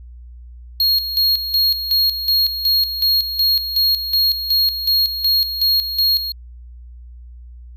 square tone with tremolo, 4275 Hz, C8, 36 cents sharp, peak -13 dBFS, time 0.8-6.32 s, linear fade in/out 2 ms, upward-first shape square, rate 2.7 Hz, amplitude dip 65%, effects added 60 Hz sine -35 dBFS peak until 7.76 s

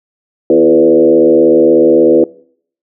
sine tone with frequency modulation, 415.3 Hz, G#4, in tune, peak -4 dBFS, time 0.5-2.24 s, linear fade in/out 2 ms, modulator 76.4 Hz, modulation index 1.7, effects noise-tail reverb RT60 0.6 s tail -23 dB re dry

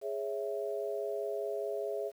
sine chord, C# minor, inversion second, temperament equal, 415.3 / 554.4 / 659.3 Hz, G#4 / C#5 / E5, 0 / 0 / 0 cents, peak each -36 / -39 / -38 dBFS, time 0.01-2.12 s, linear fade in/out 50 ms, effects 10-bit

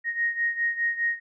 sine beating tone pair, 1867 / 1871.9 Hz, A#6 / A#6, +2 / +7 cents, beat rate 4.9 Hz, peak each -25 / -29 dBFS, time 0.04-1.2 s, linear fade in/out 50 ms, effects none

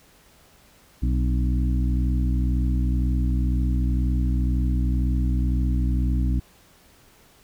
harmonic tone with a mistuned harmonic, 62 Hz, B1, 7 cents sharp, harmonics 1 / 2 / 3 / 4 / 5, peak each -20 / -28 / -31 / -31 / -35 dBFS, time 1.02-6.4 s, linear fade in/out 10 ms, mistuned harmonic 4, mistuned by +58 cents, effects pink hiss -55 dBFS RMS until 7.43 s

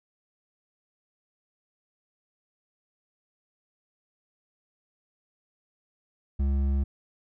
triangle tone with hard clipping, 68.7 Hz, C#2, 15 cents flat, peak -24 dBFS, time 6.39-6.84 s, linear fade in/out 10 ms, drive 11 dB, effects none

